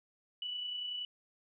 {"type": "tone with amplitude modulation", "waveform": "sine", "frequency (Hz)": 2960, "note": "F#7", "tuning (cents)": 0, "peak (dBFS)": -35, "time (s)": [0.42, 1.05], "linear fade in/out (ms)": 2, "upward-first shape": "sine", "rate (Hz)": 30.5, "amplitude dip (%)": 35, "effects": []}